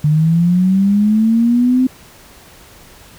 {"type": "linear sweep", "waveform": "sine", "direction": "up", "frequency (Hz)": [147.8, 259.9], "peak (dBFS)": -9, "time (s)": [0.04, 1.87], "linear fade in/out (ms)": 5, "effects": ["pink hiss -42 dBFS RMS until 3.18 s"]}